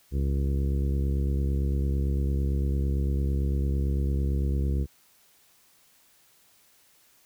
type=harmonic tone; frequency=68.9 Hz; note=C#2; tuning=10 cents flat; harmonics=1 / 2 / 3 / 4 / 5 / 6 / 7; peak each=-24 / -31 / -36 / -40 / -39 / -43 / -45 dBFS; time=0.11-4.87 s; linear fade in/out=50 ms; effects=white hiss -61 dBFS RMS until 7.25 s